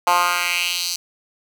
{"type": "tone with high-pass filter sweep", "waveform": "10% pulse", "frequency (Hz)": 176.1, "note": "F3", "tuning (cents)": 15, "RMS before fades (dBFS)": -20, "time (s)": [0.07, 0.96], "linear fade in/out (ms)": 2, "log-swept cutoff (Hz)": [870, 5200], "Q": 2.5, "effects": []}